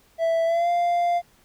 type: tone with pitch glide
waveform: triangle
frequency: 660 to 696.4 Hz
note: E5 to F5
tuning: +2 to -5 cents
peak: -17 dBFS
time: 0.18-1.22 s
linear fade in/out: 50 ms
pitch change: +93 cents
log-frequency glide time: 0.45-0.69 s
effects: pink hiss -59 dBFS RMS until 1.44 s